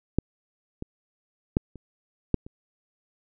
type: clicks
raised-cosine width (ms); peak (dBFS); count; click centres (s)
3; -8 / -20 / -7 / -29 / -7 / -28; 6; 0.186 / 0.824 / 1.569 / 1.757 / 2.343 / 2.465
effects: none